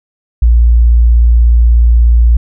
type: tone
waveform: sine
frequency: 58.27 Hz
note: A#1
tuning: in tune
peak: -3 dBFS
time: 0.42-2.37 s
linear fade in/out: 5 ms
effects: none